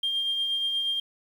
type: tone with tremolo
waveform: sine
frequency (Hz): 3200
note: G7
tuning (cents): +35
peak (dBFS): -22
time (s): 0.03-1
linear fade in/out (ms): 5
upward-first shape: triangle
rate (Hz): 8.4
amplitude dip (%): 40
effects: tanh soft clip ceiling -20 dBFS + 9-bit